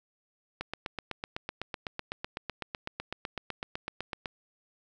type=click train; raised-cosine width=0.3 ms; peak=-18 dBFS; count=30; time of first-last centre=0.61-4.258 s; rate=7.95 Hz; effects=none